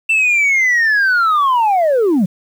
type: linear sweep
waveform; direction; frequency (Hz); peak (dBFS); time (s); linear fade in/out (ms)
sine; down; 2685 to 164.81; -8; 0.09-2.26; 10
effects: tanh soft clip ceiling -9 dBFS + 7-bit